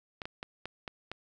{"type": "clicks", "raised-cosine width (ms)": 0.3, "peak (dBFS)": -22, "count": 6, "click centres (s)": [0.218, 0.255, 0.429, 0.656, 0.878, 1.116], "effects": []}